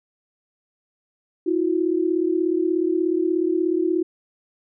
sine tone pair together, 325.6 / 362.3 Hz, E4 / F#4, -21 / -36 cents, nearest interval major second, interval 185 cents, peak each -21 / -21 dBFS, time 1.46-4.03 s, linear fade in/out 10 ms, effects none

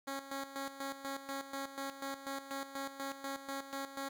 10% pulse tone with tremolo, 273.9 Hz, C#4, 21 cents flat, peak -30 dBFS, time 0.07-4.09 s, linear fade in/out 10 ms, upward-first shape square, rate 4.1 Hz, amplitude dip 70%, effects none

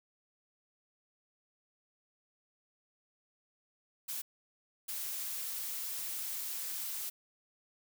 blue noise bursts at uneven times, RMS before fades -39 dBFS, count 2, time 4.08-4.22 / 4.88-7.1 s, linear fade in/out 10 ms, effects none

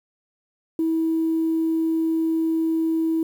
sine tone, 324 Hz, E4, 30 cents flat, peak -18 dBFS, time 0.79-3.23 s, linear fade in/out 2 ms, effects tanh soft clip ceiling -14 dBFS + 8-bit

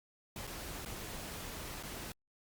pink noise with dropouts, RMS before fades -44 dBFS, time 0.36-2.12 s, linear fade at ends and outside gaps 2 ms, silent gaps 0.47-0.474 / 0.85-0.859 / 1.828-1.834 s, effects Opus 48 kbps

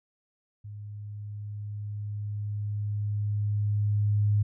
sine tone with level ramp, 103.83 Hz, G#2, in tune, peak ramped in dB -38 to -20 dBFS, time 0.64-4.43 s, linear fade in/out 10 ms, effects none

